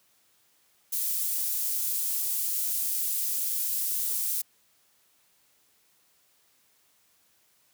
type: high-pass noise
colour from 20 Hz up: pink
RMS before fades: -29 dBFS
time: 0.92-4.42 s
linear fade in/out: 10 ms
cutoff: 12000 Hz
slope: 12 dB/octave
effects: white hiss -66 dBFS RMS until 7.73 s + high-pass 60 Hz 12 dB/octave